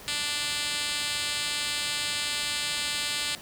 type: tone with band-pass filter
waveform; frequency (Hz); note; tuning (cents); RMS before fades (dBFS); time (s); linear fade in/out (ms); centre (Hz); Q
5% pulse; 293.7; D4; 0; -30; 0.08-3.35; 0; 5500; 1.5
effects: pink hiss -45 dBFS RMS until 3.41 s + high-pass 60 Hz 12 dB/octave